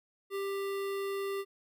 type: tone with notch filter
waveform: square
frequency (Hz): 394.7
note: G4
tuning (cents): +12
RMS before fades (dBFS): -35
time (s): 0.3-1.45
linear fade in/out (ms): 50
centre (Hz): 6500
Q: 1.3
effects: none